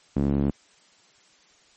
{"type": "tone with band-pass filter", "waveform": "sawtooth", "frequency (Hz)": 70, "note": "C#2", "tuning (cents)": 18, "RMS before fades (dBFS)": -23, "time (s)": [0.16, 0.51], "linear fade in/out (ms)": 5, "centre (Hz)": 240, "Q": 1.7, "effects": ["white hiss -58 dBFS RMS until 1.76 s", "MP3 32 kbps"]}